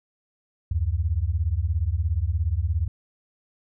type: beating tone pair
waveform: sine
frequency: 73.42 / 90.42 Hz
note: D2 / F#2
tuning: 0 / -39 cents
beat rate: 17 Hz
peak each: -24 dBFS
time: 0.71-2.88 s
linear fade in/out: 5 ms
effects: none